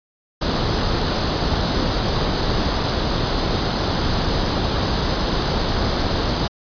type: noise with comb filter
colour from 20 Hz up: pink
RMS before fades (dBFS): -20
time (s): 0.41-6.48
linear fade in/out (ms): 10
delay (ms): 0.21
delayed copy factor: +0.55
effects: resampled to 11025 Hz